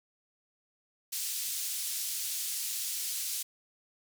white band-pass noise, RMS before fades -35 dBFS, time 1.12-3.43 s, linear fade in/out 10 ms, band 3900 to 14000 Hz, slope 12 dB/octave, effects none

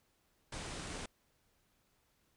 pink low-pass noise, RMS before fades -44 dBFS, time 0.52-1.06 s, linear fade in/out 5 ms, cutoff 9800 Hz, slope 96 dB/octave, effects pink hiss -75 dBFS RMS until 2.36 s

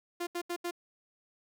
sawtooth tone bursts, 348.2 Hz, F4, 5 cents flat, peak -29 dBFS, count 4, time 0.2-0.711 s, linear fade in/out 10 ms, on 70 ms, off 77 ms, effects none

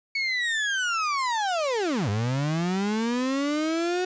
35% pulse linear two-way sweep, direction down then up, 2227 to 98 to 369 Hz, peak -22 dBFS, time 0.15-4.05 s, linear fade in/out 5 ms, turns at 2.09 s, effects resampled to 16000 Hz + 9-bit

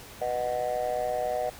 sine chord, B major, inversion none, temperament just, 493.9 / 617.4 / 740.8 Hz, B4 / D#5 / F#5, 0 / -14 / +2 cents, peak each -31 / -28 / -29 dBFS, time 0.21-1.5 s, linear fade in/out 10 ms, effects tanh soft clip ceiling -21 dBFS + pink hiss -46 dBFS RMS until 1.59 s

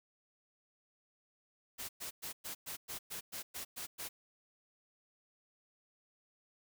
white noise bursts, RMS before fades -43 dBFS, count 11, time 1.78-4.09 s, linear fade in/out 20 ms, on 110 ms, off 110 ms, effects none

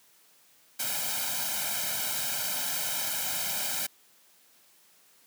white noise with comb filter, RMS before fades -31 dBFS, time 0.79-3.87 s, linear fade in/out 10 ms, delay 1.3 ms, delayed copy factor +0.9, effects white hiss -61 dBFS RMS until 5.26 s + high-pass 150 Hz 12 dB/octave

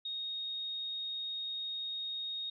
sine tone, 3729 Hz, A#7, in tune, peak -36 dBFS, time 0.05-2.5 s, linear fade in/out 5 ms, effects none

